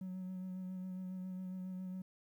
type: tone with vibrato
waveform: triangle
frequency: 185.2 Hz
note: F#3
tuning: 2 cents sharp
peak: -38 dBFS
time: 0.01-2.02 s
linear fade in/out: 5 ms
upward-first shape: sine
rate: 7.3 Hz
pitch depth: 20 cents each way
effects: tanh soft clip ceiling -35 dBFS + 12-bit